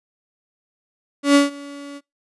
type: tone with ADSR envelope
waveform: 35% pulse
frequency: 283.9 Hz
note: C#4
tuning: 41 cents sharp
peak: -7 dBFS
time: 1.23-2.01 s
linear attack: 120 ms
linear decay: 150 ms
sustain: -24 dB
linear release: 43 ms
effects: noise-tail reverb RT60 0.2 s tail -24 dB re dry + resampled to 24000 Hz